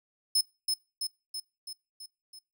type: tone with echo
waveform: sawtooth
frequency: 5200 Hz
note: E8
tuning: 24 cents flat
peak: -20 dBFS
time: 0.35-0.41 s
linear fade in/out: 5 ms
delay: 330 ms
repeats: 6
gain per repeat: -4 dB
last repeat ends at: 2.39 s
effects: noise-tail reverb RT60 0.3 s tail -24 dB re dry